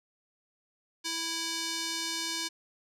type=tone with band-pass filter; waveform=square; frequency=329.6 Hz; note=E4; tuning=in tune; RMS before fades=-34 dBFS; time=1.04-2.49 s; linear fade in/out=20 ms; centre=5100 Hz; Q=1.4; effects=none